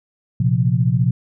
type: chord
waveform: sine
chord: Bb suspended second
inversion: none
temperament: just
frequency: 116.54 / 131.11 / 174.81 Hz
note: Bb2 / C3 / F3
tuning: 0 / +4 / +2 cents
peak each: -18 / -17 / -20 dBFS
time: 0.4-1.11 s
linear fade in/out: 5 ms
effects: none